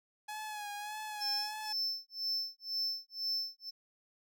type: tone with vibrato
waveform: sawtooth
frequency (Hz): 840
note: G#5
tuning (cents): +19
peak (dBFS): -36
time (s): 0.28-1.73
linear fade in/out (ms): 10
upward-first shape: sine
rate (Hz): 1.7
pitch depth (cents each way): 43
type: tone with tremolo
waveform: triangle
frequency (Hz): 5300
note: E8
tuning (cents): +9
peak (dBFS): -30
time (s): 1.2-3.71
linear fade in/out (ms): 20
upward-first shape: sine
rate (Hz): 2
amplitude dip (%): 100
effects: none